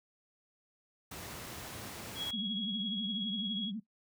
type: noise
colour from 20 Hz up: pink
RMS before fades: -44 dBFS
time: 1.11-2.31 s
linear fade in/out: 5 ms
type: tone with tremolo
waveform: sine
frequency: 3322 Hz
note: G#7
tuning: in tune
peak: -33 dBFS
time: 2.15-3.72 s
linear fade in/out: 50 ms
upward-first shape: triangle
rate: 17 Hz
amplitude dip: 45%
type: tone with vibrato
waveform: sine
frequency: 208.5 Hz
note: G#3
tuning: 7 cents sharp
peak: -36 dBFS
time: 2.33-3.8 s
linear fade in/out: 10 ms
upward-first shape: triangle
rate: 12 Hz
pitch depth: 220 cents each way
effects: noise-tail reverb RT60 0.1 s tail -17 dB re dry + high-pass 80 Hz 12 dB/octave